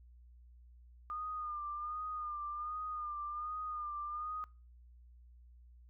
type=tone with vibrato; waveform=sine; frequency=1214 Hz; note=D#6; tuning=43 cents flat; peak=-38 dBFS; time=1.1-4.44 s; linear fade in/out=0 ms; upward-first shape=sine; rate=1.3 Hz; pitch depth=46 cents each way; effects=noise-tail reverb RT60 0.3 s tail -22 dB re dry + added 60 Hz sine -56 dBFS peak until 5.89 s